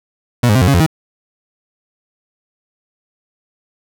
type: tone with pitch steps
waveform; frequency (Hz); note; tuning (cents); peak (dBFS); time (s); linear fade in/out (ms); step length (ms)
30% pulse; 121.3 / 103.7 / 130.3 / 90.1 / 138.7 / 86.3 / 159.3; B2 / G#2 / C3 / F#2 / C#3 / F2 / D#3; -31 / -2 / -7 / -45 / +1 / -20 / +41; -6; 0.43-0.864; 5; 62
effects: none